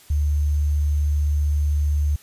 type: tone with sample-and-hold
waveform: sine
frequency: 73.7 Hz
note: D2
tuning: 7 cents sharp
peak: -17 dBFS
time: 0.1-2.16 s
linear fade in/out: 5 ms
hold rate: 6300 Hz
effects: white hiss -50 dBFS RMS until 2.22 s + resampled to 32000 Hz